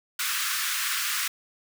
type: high-pass noise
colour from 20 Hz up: pink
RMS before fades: -28 dBFS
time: 0.19-1.28 s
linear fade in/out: 5 ms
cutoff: 1200 Hz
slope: 48 dB/octave
effects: none